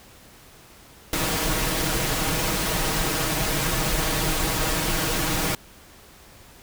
pink noise with comb filter, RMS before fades -24 dBFS, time 1.13-5.55 s, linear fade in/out 2 ms, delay 6.3 ms, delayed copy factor +0.65, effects pink hiss -49 dBFS RMS until 6.62 s

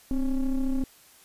triangle ring-modulated tone, 140 Hz, C#3, 18 cents sharp, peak -18 dBFS, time 0.11-0.84 s, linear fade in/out 2 ms, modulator 123 Hz, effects white hiss -55 dBFS RMS until 1.24 s + resampled to 32000 Hz

